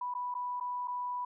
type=tone with dropouts; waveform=sine; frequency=986 Hz; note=B5; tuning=3 cents flat; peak=-33 dBFS; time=0.01-1.25 s; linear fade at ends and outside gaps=5 ms; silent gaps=0.14-0.149 / 0.342-0.35 / 0.6-0.608 / 0.875-0.88 s; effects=none